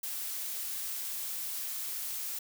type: noise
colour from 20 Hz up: blue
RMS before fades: -37 dBFS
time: 0.03-2.39 s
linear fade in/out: 5 ms
effects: none